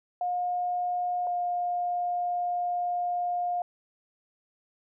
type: tone pair in turn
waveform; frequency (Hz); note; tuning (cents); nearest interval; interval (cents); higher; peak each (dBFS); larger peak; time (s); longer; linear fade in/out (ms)
sine; 715 / 708.8; F5 / F5; +41 / +25; unison; 16; first; -26; neither; 0.21-1.27 / 1.27-3.62; second; 2
effects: none